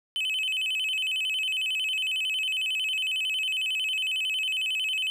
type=tone with vibrato; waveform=triangle; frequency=2800 Hz; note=F7; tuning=4 cents sharp; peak=-24 dBFS; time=0.16-5.1 s; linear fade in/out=0 ms; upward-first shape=square; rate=11 Hz; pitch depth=150 cents each way; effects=none